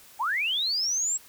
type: linear sweep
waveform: sine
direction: up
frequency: 784 to 7740 Hz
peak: -24 dBFS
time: 0.19-1.18 s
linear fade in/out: 20 ms
effects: white hiss -52 dBFS RMS until 1.28 s